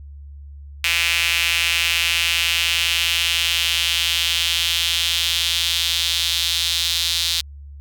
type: tone with high-pass filter sweep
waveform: sawtooth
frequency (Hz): 169.8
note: F3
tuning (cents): -48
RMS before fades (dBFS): -20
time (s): 0.84-7.41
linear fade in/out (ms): 2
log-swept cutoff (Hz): 2500 to 3800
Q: 3.3
effects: added 71 Hz sine -35 dBFS peak until 7.8 s